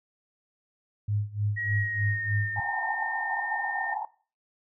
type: tone with tremolo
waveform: sine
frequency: 103.83 Hz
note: G#2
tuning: in tune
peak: -23 dBFS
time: 1.08-2.6 s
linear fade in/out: 5 ms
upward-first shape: sine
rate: 3.3 Hz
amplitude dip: 95%
type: tone with pitch glide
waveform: sine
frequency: 1900 to 1820.5 Hz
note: A#6 to A#6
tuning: +33 to -41 cents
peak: -29 dBFS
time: 1.56-3.95 s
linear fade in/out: 20 ms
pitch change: -74 cents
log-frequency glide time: 1.78-2.39 s
type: band-pass noise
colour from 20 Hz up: white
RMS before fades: -33 dBFS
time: 2.56-4.05 s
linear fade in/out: 2 ms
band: 770 to 890 Hz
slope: 96 dB/octave
effects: noise-tail reverb RT60 0.4 s tail -19 dB re dry